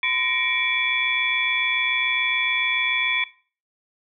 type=tone cluster; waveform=sine; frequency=1020 / 1878 / 2210 / 2337 / 3412 Hz; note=C6 / A#6 / C#7 / D7 / G#7; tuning=-44 / +12 / -6 / -9 / +46 cents; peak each=-31 / -30 / -29 / -22 / -28 dBFS; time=0.03-3.24 s; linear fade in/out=2 ms; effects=noise-tail reverb RT60 0.4 s tail -19 dB re dry